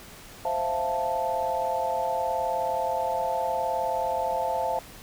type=chord; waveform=sine; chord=F major seventh; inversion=second; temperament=equal; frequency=523.3 / 659.3 / 698.5 / 880 Hz; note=C5 / E5 / F5 / A5; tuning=0 / 0 / 0 / 0 cents; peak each=-31 / -31 / -31 / -28 dBFS; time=0.45-4.79 s; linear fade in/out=2 ms; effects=pink hiss -46 dBFS RMS until 5.02 s